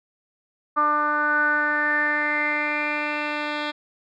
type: tone with low-pass filter sweep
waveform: 10% pulse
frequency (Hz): 297.8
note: D4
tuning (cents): +24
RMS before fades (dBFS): -23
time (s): 0.76-3.72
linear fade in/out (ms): 20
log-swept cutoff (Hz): 1200 to 3200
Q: 8
effects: none